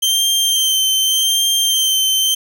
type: tone with vibrato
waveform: sawtooth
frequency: 3136 Hz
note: G7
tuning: in tune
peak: -10 dBFS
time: 0.02-2.35 s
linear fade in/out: 10 ms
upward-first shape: sine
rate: 0.85 Hz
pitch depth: 23 cents each way
effects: none